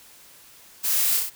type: noise with echo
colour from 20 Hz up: blue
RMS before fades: -25 dBFS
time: 0.83-1.18 s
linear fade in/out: 20 ms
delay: 31 ms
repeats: 4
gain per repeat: -2 dB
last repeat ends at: 1.304 s
effects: white hiss -50 dBFS RMS until 1.35 s